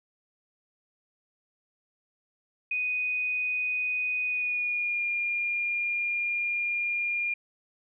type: tone with pitch glide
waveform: sine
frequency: 2489 to 2411 Hz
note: D#7 to D7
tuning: 0 to +45 cents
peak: -26 dBFS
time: 2.71-7.34 s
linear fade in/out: 5 ms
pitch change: -55 cents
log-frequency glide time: 4.24-5.03 s
effects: none